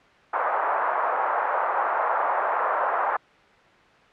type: band-pass noise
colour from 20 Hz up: white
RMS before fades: -24 dBFS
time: 0.33-3.17 s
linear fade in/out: 10 ms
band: 600 to 1300 Hz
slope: 24 dB/octave
effects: white hiss -53 dBFS RMS until 4.12 s + low-pass 2000 Hz 12 dB/octave